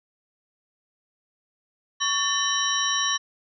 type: tone cluster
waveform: sine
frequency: 1120 / 1785 / 3050 / 3900 / 5660 Hz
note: C#6 / A6 / G7 / B7 / F8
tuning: +18 / +24 / -48 / -23 / +22 cents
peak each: -28 dBFS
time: 2-3.18 s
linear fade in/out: 20 ms
effects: none